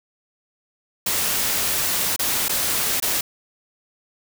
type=noise with dropouts; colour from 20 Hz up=white; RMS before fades=-22 dBFS; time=1.06-3.21 s; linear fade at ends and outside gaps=5 ms; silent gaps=2.163-2.192 / 2.484-2.493 / 3.001-3.023 s; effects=none